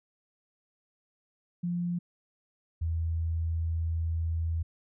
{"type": "tone pair in turn", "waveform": "sine", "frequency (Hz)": [174.61, 82.14], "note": ["F3", "E2"], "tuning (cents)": [0, -6], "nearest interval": "octave + minor second", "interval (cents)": 1306, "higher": "first", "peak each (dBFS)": [-28, -27], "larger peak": "second", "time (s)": [[1.63, 1.99], [2.81, 4.63]], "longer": "second", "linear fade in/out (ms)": 10, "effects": []}